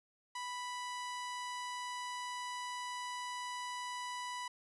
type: tone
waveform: sawtooth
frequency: 987.8 Hz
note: B5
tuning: in tune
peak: -36 dBFS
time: 0.35-4.48 s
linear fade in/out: 5 ms
effects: resampled to 24000 Hz